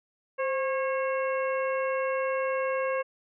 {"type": "harmonic tone with a mistuned harmonic", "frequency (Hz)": 544, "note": "C#5", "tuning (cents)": -33, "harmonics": [1, 2, 3, 4, 5], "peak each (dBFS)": [-27, -33, -37, -39, -41], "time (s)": [0.38, 3.03], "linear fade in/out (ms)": 20, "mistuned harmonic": 1, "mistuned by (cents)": -62, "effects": []}